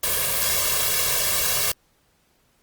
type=noise with comb filter; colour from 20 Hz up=white; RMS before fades=-22 dBFS; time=0.03-1.72 s; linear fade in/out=5 ms; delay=1.8 ms; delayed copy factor=+1; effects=pink hiss -64 dBFS RMS until 2.62 s + Opus 32 kbps